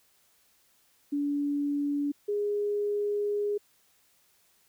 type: tone pair in turn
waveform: sine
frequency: 287.4 / 412.1 Hz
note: D4 / G#4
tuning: -37 / -13 cents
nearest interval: tritone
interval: 624 cents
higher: second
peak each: -26 dBFS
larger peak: neither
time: 1.12-2.12 / 2.28-3.58 s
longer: second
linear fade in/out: 10 ms
effects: white hiss -66 dBFS RMS until 4.68 s

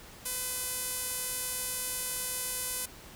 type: tone with band-pass filter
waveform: sawtooth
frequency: 504 Hz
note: B4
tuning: 35 cents sharp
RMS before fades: -35 dBFS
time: 0.25-2.86 s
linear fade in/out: 10 ms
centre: 11000 Hz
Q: 1.6
effects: pink hiss -50 dBFS RMS until 3.15 s

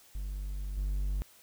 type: tone with level steps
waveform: triangle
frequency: 48.86 Hz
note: G1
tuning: 5 cents flat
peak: -32 / -27 dBFS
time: 0.15-1.22 s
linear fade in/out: 0 ms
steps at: 0.77 s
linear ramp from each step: 2 ms
effects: white hiss -59 dBFS RMS until 1.42 s

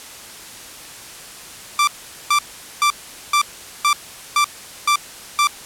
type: tone bursts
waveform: sawtooth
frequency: 1174.7 Hz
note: D6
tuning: in tune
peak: -9 dBFS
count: 8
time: 1.79-5.472 s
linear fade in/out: 2 ms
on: 84 ms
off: 430 ms
effects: white hiss -37 dBFS RMS until 5.65 s + low-pass 11000 Hz 12 dB/octave

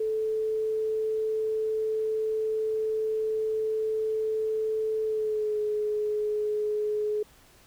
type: tone with pitch glide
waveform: sine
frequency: 436.6 to 422.7 Hz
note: A4 to G#4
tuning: -13 to +31 cents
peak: -25 dBFS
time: 0-7.23 s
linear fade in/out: 5 ms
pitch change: -56 cents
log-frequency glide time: 5.03-5.59 s
effects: pink hiss -57 dBFS RMS until 7.66 s

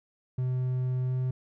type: tone with pitch glide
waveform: triangle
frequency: 127.4 to 128.36 Hz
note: C3 to C3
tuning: -46 to -33 cents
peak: -24 dBFS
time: 0.38-1.31 s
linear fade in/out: 5 ms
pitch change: +13 cents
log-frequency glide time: 1.02-1.19 s
effects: none

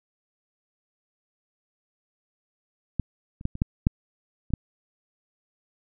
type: clicks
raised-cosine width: 5 ms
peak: -12 / -29 / -12 / -23 / -9 / -6 / -28 / -9 dBFS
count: 8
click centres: 2.997 / 3.411 / 3.454 / 3.554 / 3.619 / 3.869 / 4.505 / 4.537 s
effects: none

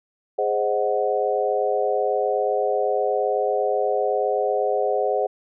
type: chord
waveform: sine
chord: Ab dominant seventh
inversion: none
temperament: equal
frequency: 415.3 / 523.3 / 622.3 / 740 Hz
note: Ab4 / C5 / Eb5 / Gb5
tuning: 0 / 0 / 0 / 0 cents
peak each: -24 / -24 / -26 / -25 dBFS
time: 0.38-5.27 s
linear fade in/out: 10 ms
effects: none

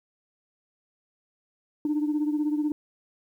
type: beating tone pair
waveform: sine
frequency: 297.4 / 313.4 Hz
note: D4 / D#4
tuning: +22 / +13 cents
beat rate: 16 Hz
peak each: -23 / -29 dBFS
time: 1.85-2.72 s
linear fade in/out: 2 ms
effects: tanh soft clip ceiling -19 dBFS + 10-bit

